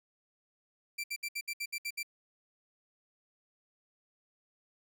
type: tone bursts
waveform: sawtooth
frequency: 2349 Hz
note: D7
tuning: in tune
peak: -31 dBFS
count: 9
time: 0.98-2.031 s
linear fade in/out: 10 ms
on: 59 ms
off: 65 ms
effects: none